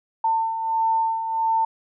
sine beating tone pair, 897 / 898.5 Hz, A5 / A5, +33 / +36 cents, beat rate 1.5 Hz, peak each -28 / -20 dBFS, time 0.24-1.65 s, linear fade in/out 5 ms, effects none

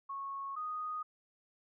sine tone pair in turn, 1100 / 1241.4 Hz, C#6 / D#6, -14 / -4 cents, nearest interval major second, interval 210 cents, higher second, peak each -38 / -36 dBFS, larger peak second, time 0.09-0.56 / 0.56-1.03 s, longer neither, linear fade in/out 10 ms, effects none

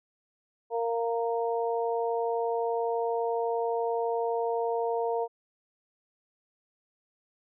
harmonic tone, 231.8 Hz, A#3, 10 cents flat, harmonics 2 / 3 / 4, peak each -28 / -32 / -34 dBFS, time 0.7-5.28 s, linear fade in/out 50 ms, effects none

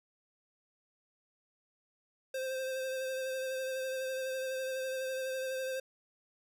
square tone with vibrato, 523.3 Hz, C5, in tune, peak -35 dBFS, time 2.34-5.8 s, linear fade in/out 5 ms, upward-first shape sine, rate 12 Hz, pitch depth 20 cents each way, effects none

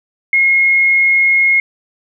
sine tone, 2156 Hz, C#7, 49 cents flat, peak -8 dBFS, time 0.33-1.6 s, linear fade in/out 2 ms, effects none

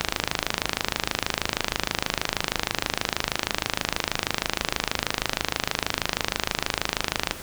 click train, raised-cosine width 0.2 ms, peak -3 dBFS, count 193, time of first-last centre 0.01-7.31 s, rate 26.3 Hz, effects pink hiss -38 dBFS RMS until 7.42 s

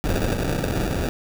pink noise with sample-and-hold, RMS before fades -23 dBFS, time 0.04-1.09 s, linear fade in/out 0 ms, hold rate 1050 Hz, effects none

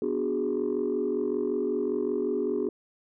sine chord, G# half-diminished seventh, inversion first, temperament equal, 246.9 / 293.7 / 370 / 415.3 Hz, B3 / D4 / F#4 / G#4, 0 / 0 / 0 / 0 cents, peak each -32 / -32 / -29 / -28 dBFS, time 0.02-2.69 s, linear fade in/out 2 ms, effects tanh soft clip ceiling -19 dBFS

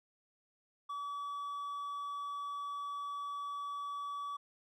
sine tone with hard clipping, 1144 Hz, D6, 46 cents flat, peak -39 dBFS, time 0.89-4.37 s, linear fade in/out 10 ms, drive 3 dB, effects none

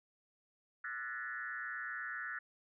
sine tone with frequency modulation, 1600 Hz, G6, 35 cents sharp, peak -39 dBFS, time 0.84-2.39 s, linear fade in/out 5 ms, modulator 128 Hz, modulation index 2.1, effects none

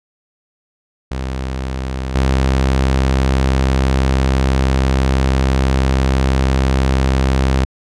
sawtooth tone pair in turn, 65.41 / 66.09 Hz, C2 / C2, 0 / +18 cents, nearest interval unison, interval 18 cents, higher second, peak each -16 / -8 dBFS, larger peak second, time 1.11-2.15 / 2.15-7.65 s, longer second, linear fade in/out 5 ms, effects low-pass 7000 Hz 12 dB/octave

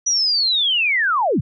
sine linear sweep, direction down, 5920 to 80.6 Hz, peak -15 dBFS, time 0.06-1.41 s, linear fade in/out 10 ms, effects none

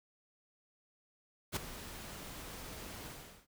pink noise with ADSR envelope, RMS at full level -33 dBFS, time 1.52-3.47 s, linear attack 43 ms, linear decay 10 ms, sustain -14 dB, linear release 410 ms, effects none

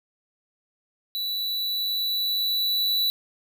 square tone with level ramp, 3951 Hz, B7, in tune, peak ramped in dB -27 to -21 dBFS, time 1.15-3.1 s, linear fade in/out 0 ms, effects none

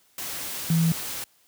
sine tone in noise, 164.81 Hz, E3, in tune, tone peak -18 dBFS, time 0.7-0.92 s, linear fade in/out 2 ms, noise white, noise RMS -33 dBFS, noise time 0.18-1.24 s, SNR +12 dB, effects white hiss -62 dBFS RMS until 1.47 s + high-pass 60 Hz 12 dB/octave

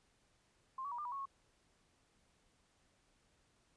sine tone with pitch steps, 1055 / 1134 / 960 / 1197 / 973 / 1104 / 1095 Hz, C6 / C#6 / B5 / D6 / B5 / C#6 / C#6, +14 / +39 / -49 / +33 / -26 / -7 / -22 cents, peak -40 dBFS, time 0.78-1.256 s, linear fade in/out 5 ms, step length 68 ms, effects pink hiss -74 dBFS RMS until 3.76 s + resampled to 22050 Hz

